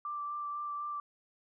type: tone with vibrato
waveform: sine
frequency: 1174.7 Hz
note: D6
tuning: in tune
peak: -35 dBFS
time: 0.05-1 s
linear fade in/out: 2 ms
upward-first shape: sine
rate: 4 Hz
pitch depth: 12 cents each way
effects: none